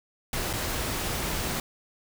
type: noise with dropouts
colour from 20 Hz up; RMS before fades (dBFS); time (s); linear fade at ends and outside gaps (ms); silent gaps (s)
pink; -30; 0.33-1.6; 2; 0.53-0.535
effects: none